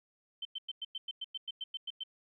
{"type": "tone bursts", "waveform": "sine", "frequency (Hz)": 3093, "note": "G7", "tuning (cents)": -24, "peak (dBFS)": -36, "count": 13, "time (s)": [0.42, 2.036], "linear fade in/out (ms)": 5, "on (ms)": 32, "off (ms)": 100, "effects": ["13-bit"]}